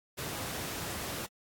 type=noise; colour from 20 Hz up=pink; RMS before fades=-37 dBFS; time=0.17-1.27 s; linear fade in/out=20 ms; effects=high-pass 80 Hz 12 dB/octave + AAC 64 kbps